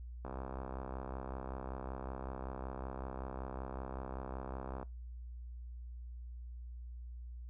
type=click train; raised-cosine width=1 ms; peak=-29 dBFS; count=300; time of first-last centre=0.25-4.829 s; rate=65.3 Hz; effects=noise-tail reverb RT60 0.2 s tail -22 dB re dry + added 60 Hz sine -44 dBFS peak until 7.49 s